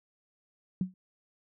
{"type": "tone with exponential decay", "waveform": "sine", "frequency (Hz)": 185, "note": "F#3", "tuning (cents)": 0, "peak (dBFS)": -23, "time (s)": [0.81, 0.94], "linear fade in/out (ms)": 2, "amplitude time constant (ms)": 28, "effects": []}